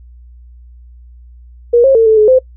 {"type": "tone with pitch steps", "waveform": "sine", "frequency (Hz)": [475.8, 538, 452, 439.1, 426.5, 516], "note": ["A#4", "C5", "A4", "A4", "G#4", "C5"], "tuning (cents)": [35, 48, 47, -4, 46, -24], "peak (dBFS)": -4, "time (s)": [1.73, 2.39], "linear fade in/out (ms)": 10, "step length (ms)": 110, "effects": ["noise-tail reverb RT60 0.1 s tail -22 dB re dry", "added 60 Hz sine -35 dBFS peak until 2.56 s"]}